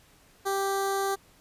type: tone with notch filter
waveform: 15% pulse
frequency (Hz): 392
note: G4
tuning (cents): 0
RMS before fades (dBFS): -28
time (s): 0.45-1.16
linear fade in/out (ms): 20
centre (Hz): 2600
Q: 0.83
effects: pink hiss -59 dBFS RMS until 1.4 s + resampled to 32000 Hz